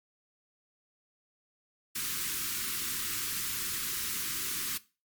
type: band-stop noise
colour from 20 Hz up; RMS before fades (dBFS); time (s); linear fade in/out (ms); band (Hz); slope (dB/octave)
white; -34; 1.95-4.78; 10; 400 to 1100; 48
effects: noise-tail reverb RT60 0.3 s tail -18 dB re dry + MP3 96 kbps